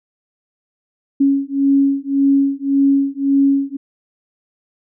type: beating tone pair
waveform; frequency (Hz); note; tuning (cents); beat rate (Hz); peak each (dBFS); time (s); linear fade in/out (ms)
sine; 275.6 / 277.4; C#4 / C#4; -10 / +1; 1.8; -15; 1.2-3.77; 10
effects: none

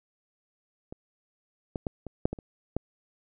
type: clicks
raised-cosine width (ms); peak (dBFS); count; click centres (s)
2; -26 / -18 / -16 / -24 / -9 / -19 / -29 / -14; 8; 0.925 / 1.758 / 1.868 / 2.067 / 2.255 / 2.33 / 2.388 / 2.766
effects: none

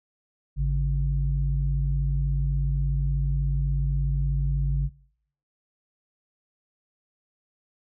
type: tone pair together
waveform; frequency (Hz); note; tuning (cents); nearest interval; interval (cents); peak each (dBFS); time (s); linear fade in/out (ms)
sine; 52.17 / 140; G#1 / C#3; +9 / +18; octave + perfect fourth; 1709; -22 / -25; 0.56-4.9; 50
effects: noise-tail reverb RT60 0.7 s tail -23 dB re dry + tanh soft clip ceiling -14 dBFS

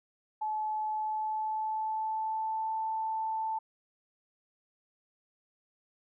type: tone with pitch glide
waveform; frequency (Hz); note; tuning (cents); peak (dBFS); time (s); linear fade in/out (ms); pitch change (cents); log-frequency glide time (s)
sine; 861 to 882.7; A5 to A5; -38 to +5; -30; 0.41-3.59; 10; +43; 0.89-2.74
effects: none

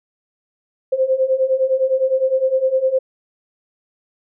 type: beating tone pair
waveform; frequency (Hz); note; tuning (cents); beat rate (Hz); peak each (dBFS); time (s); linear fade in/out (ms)
sine; 518 / 527.8; C5 / C5; -17 / +15; 9.8; -19 / -16; 0.92-2.99; 10
effects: none

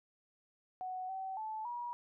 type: tone with pitch steps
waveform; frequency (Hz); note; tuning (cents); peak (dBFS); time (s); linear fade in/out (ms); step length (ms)
sine; 742 / 764 / 871 / 961; F#5 / G5 / A5 / B5; +5 / -45 / -18 / -48; -38; 0.81-1.93; 0; 280
effects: none

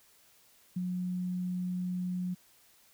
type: tone with ADSR envelope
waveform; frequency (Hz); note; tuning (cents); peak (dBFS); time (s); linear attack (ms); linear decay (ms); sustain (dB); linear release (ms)
sine; 180.9; F#3; -39; -29; 0.76-2.35; 8; 27; -2; 18
effects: white hiss -63 dBFS RMS until 2.93 s

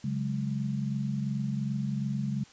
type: chord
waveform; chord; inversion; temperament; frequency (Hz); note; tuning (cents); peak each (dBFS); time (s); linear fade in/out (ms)
sine; C# suspended fourth; none; equal; 138.59 / 185 / 207.7; C#3 / F#3 / G#3; 0 / 0 / 0; -31 / -37 / -32; 0.04-2.44; 5
effects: white hiss -55 dBFS RMS until 2.52 s + resampled to 16000 Hz

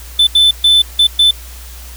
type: tone bursts at uneven times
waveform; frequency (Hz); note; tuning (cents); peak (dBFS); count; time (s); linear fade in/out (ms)
triangle; 3520; A7; 0; -4; 5; 0.19-0.27 / 0.35-0.51 / 0.64-0.82 / 0.99-1.07 / 1.19-1.31; 5
effects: added 60 Hz sine -30 dBFS peak until 1.96 s + white hiss -36 dBFS RMS until 1.96 s

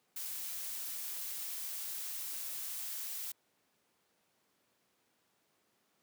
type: noise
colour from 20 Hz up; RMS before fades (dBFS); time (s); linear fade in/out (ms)
blue; -41; 0.16-3.32; 5
effects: pink hiss -75 dBFS RMS until 6.02 s + high-pass 200 Hz 12 dB/octave

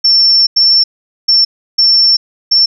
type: tone bursts at uneven times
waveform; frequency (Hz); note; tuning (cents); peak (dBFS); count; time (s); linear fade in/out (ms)
sine; 5410; E8; +44; -5; 5; 0.04-0.47 / 0.56-0.84 / 1.28-1.45 / 1.78-2.17 / 2.51-2.66; 10
effects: none

